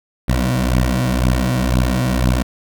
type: beating tone pair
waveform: 15% pulse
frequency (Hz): 61.74 / 63.74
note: B1 / C2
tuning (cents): 0 / -45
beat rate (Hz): 2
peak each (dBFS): -11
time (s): 0.28-2.43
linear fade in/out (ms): 10
effects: none